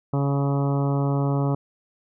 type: harmonic tone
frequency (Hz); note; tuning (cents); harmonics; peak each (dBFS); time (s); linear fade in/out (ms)
140; C#3; +18; 1 / 2 / 3 / 4 / 5 / 6 / 7 / 8 / 9; -21 / -27 / -31 / -33 / -35 / -37 / -38 / -39 / -40; 0.13-1.55; 5
effects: none